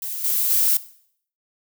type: noise with level steps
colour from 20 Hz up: violet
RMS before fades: -29 / -21 / -18 dBFS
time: 0.02-0.77 s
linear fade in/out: 2 ms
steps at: 0.24 / 0.5 s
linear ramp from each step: 5 ms
effects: noise-tail reverb RT60 0.6 s tail -17 dB re dry